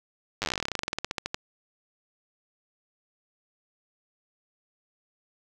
slowing click train, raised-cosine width 0.2 ms, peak -11 dBFS, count 28, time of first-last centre 0.42-1.345 s, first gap 9 ms, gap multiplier 1.09, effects none

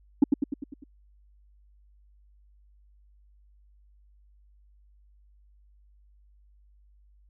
sine tone with echo, 280 Hz, C#4, 18 cents sharp, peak -11 dBFS, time 0.22-0.24 s, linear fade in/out 5 ms, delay 100 ms, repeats 6, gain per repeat -5 dB, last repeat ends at 0.84 s, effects tanh soft clip ceiling -11 dBFS + added 50 Hz sine -56 dBFS peak until 7.29 s

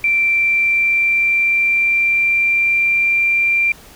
sine tone with pitch glide, 2349 to 2369 Hz, D7 to D7, 0 to +14 cents, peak -12 dBFS, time 0.04-3.72 s, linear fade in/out 2 ms, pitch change +14 cents, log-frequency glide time 0.28-3.09 s, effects pink hiss -42 dBFS RMS until 3.95 s

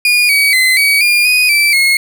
35% pulse tone with pitch steps, 2440 / 2267 / 2045 / 2266 / 2414 / 2486 / 2327 / 2164 Hz, D#7 / C#7 / C7 / C#7 / D7 / D#7 / D7 / C#7, -34 / +38 / -40 / +37 / +47 / -2 / -17 / -42 cents, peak -6 dBFS, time 0.05-1.97 s, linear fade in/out 2 ms, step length 240 ms, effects none

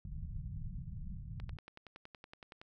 pink low-pass noise, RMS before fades -43 dBFS, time 0.05-1.57 s, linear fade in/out 2 ms, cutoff 180 Hz, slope 48 dB/octave
click train, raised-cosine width 0.3 ms, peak -34 dBFS, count 14, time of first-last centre 1.4-2.615 s, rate 10.7 Hz
effects none

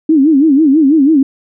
sine tone with vibrato, 293.7 Hz, D4, in tune, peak -5 dBFS, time 0.09-1.23 s, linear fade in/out 5 ms, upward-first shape sine, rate 6.1 Hz, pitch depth 180 cents each way, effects none

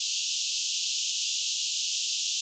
white band-pass noise, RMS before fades -30 dBFS, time 0-2.41 s, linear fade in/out 5 ms, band 2700 to 7100 Hz, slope 96 dB/octave, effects none

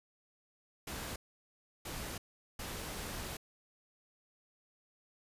pink noise bursts at uneven times, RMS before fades -42 dBFS, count 3, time 0.87-1.16 / 1.85-2.18 / 2.59-3.37 s, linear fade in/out 5 ms, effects resampled to 32000 Hz

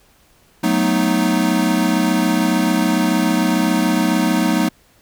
square chord, B dominant seventh, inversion second, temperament equal, 185 / 220 / 246.9 / 311.1 Hz, F#3 / A3 / B3 / D#4, 0 / 0 / 0 / 0 cents, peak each -21 / -21 / -21 / -20 dBFS, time 0.63-4.69 s, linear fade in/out 10 ms, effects pink hiss -54 dBFS RMS until 5.01 s

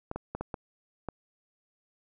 clicks, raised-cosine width 1 ms, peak -20 dBFS, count 6, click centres 0.114 / 0.16 / 0.35 / 0.41 / 0.542 / 1.087 s, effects none

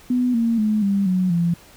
sine tone with pitch steps, 248.6 / 230.6 / 213.9 / 198.46 / 184.1 / 170.78 Hz, B3 / A#3 / A3 / G3 / F#3 / F3, +12 / -19 / -49 / +22 / -8 / -38 cents, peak -16 dBFS, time 0.1-1.54 s, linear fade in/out 5 ms, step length 240 ms, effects pink hiss -48 dBFS RMS until 1.76 s

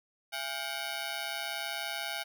10% pulse ring-modulated tone, 746 Hz, F#5, 14 cents sharp, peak -23 dBFS, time 0.32-2.24 s, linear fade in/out 20 ms, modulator 70.2 Hz, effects none

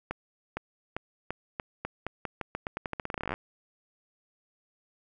accelerating click train, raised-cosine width 0.5 ms, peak -17 dBFS, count 28, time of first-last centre 0.11-3.34 s, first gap 460 ms, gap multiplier 0.86, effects none

